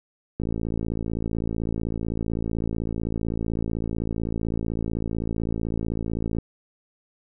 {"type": "click train", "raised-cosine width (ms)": 3, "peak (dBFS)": -15, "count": 335, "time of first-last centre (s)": [0.4, 6.386], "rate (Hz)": 55.8, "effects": []}